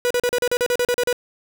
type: tone bursts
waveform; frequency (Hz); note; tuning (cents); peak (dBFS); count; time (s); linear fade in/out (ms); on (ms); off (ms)
45% pulse; 489.4; B4; -16; -17; 12; 0.05-1.128; 0; 55; 38
effects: none